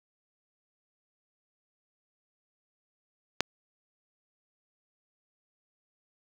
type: click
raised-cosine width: 0.2 ms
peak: -6 dBFS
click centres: 3.406 s
effects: high-pass 150 Hz 12 dB/octave + 7-bit